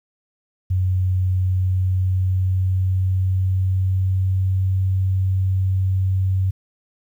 sine tone with pitch glide, 92.6 to 94.6 Hz, F#2 to F#2, +2 to +39 cents, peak -16 dBFS, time 0.7-6.51 s, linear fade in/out 10 ms, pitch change +37 cents, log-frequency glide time 1.24-4.77 s, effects 9-bit

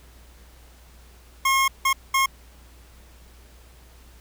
25% pulse tone bursts at uneven times, 1077 Hz, C6, 50 cents sharp, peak -14 dBFS, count 3, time 1.45-1.68 / 1.85-1.93 / 2.14-2.26 s, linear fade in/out 5 ms, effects added 60 Hz sine -48 dBFS peak until 4.2 s + pink hiss -54 dBFS RMS until 4.2 s

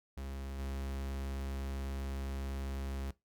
45% pulse tone with level steps, 67.8 Hz, C#2, 38 cents flat, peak -40 / -37 dBFS, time 0.17-3.11 s, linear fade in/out 5 ms, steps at 0.58 s, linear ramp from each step 20 ms, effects noise-tail reverb RT60 0.2 s tail -20 dB re dry

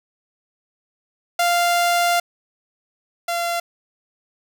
sawtooth tone pair in turn, 696 / 687.6 Hz, F5 / F5, -6 / -27 cents, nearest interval unison, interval 21 cents, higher first, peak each -12 / -17 dBFS, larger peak first, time 1.39-2.2 / 3.28-3.6 s, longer first, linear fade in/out 5 ms, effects none

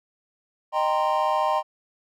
triangle chord, C minor seventh, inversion first, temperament equal with one note detuned, 616.2 / 784 / 932.3 / 1046.5 Hz, Eb5 / G5 / Bb5 / C6, -17 / 0 / 0 / 0 cents, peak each -24 dBFS, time 0.72-1.63 s, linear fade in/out 50 ms, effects none

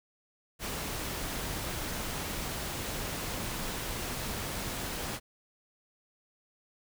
pink noise, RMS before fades -36 dBFS, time 0.59-5.2 s, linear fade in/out 50 ms, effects none

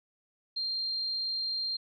sine tone, 4186 Hz, C8, in tune, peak -30 dBFS, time 0.56-1.77 s, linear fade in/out 10 ms, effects none

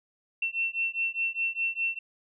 sine beating tone pair, 2700 / 2704.9 Hz, E7 / E7, +41 / +44 cents, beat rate 4.9 Hz, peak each -30 dBFS, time 0.42-1.99 s, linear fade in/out 5 ms, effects none

